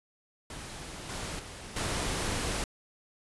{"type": "noise with level steps", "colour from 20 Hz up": "pink", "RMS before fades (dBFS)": [-42, -37, -44, -32], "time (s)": [0.5, 2.64], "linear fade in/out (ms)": 2, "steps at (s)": [1.09, 1.39, 1.76], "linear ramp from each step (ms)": 5, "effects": ["resampled to 24000 Hz"]}